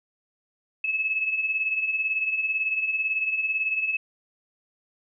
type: beating tone pair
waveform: sine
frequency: 2577 / 2595 Hz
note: E7 / E7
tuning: -40 / -28 cents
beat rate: 18 Hz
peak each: -31 / -24 dBFS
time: 0.84-3.97 s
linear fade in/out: 5 ms
effects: none